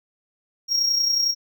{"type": "tone with amplitude modulation", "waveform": "triangle", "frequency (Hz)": 5588, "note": "F8", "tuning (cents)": 0, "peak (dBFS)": -15, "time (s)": [0.68, 1.35], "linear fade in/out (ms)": 50, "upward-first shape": "sine", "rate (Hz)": 31, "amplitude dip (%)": 50, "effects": []}